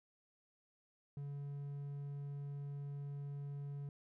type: tone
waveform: triangle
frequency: 142.1 Hz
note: C#3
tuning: 43 cents sharp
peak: -40 dBFS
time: 1.17-3.89 s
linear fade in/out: 2 ms
effects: none